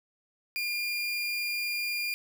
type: tone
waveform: 30% pulse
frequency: 2408 Hz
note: D7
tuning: 43 cents sharp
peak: -27 dBFS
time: 0.56-2.14 s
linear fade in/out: 0 ms
effects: none